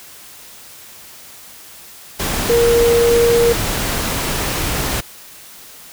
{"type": "tone in noise", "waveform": "sine", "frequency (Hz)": 469.8, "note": "A#4", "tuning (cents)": 13, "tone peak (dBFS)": -10, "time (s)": [2.49, 3.53], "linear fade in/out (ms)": 10, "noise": "pink", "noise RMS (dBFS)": -20, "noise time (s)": [2.19, 5.01], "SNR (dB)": 7, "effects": ["white hiss -39 dBFS RMS until 5.92 s"]}